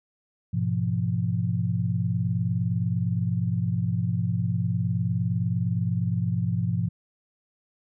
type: chord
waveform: sine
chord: F diminished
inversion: first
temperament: equal with one note detuned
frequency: 103.83 / 123.47 / 172.31 Hz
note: Ab2 / Cb3 / F3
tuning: 0 / 0 / -23 cents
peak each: -27 dBFS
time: 0.53-6.89 s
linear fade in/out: 10 ms
effects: none